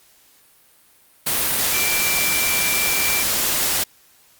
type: tone in noise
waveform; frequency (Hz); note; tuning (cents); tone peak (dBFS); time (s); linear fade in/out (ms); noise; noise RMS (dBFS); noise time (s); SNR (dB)
sine; 2349; D7; 0; -23; 1.73-3.23; 10; white; -20; 1.26-3.84; -6
effects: white hiss -54 dBFS RMS until 4.39 s + Opus 48 kbps